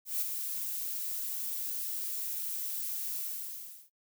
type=noise with ADSR envelope; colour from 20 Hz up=violet; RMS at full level=-30 dBFS; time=0.05-3.9 s; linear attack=160 ms; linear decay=22 ms; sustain=-6 dB; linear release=720 ms; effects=noise-tail reverb RT60 0.1 s tail -22 dB re dry